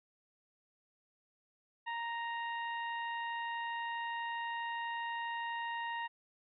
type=harmonic tone; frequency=932.3 Hz; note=A#5; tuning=in tune; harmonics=1 / 2 / 3 / 4; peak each=-38 / -41 / -48 / -56 dBFS; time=1.86-6.08 s; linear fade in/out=20 ms; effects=none